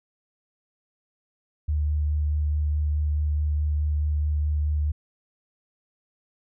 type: tone with vibrato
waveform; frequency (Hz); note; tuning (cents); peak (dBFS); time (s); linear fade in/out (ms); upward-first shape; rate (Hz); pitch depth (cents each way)
sine; 75; D2; +37; -21; 1.68-4.92; 10; sine; 4.7; 11
effects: none